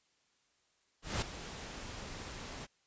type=noise with ADSR envelope; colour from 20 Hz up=pink; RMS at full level=-33 dBFS; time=1.02-2.67 s; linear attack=200 ms; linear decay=4 ms; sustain=-12 dB; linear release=29 ms; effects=white hiss -74 dBFS RMS until 2.86 s + resampled to 16000 Hz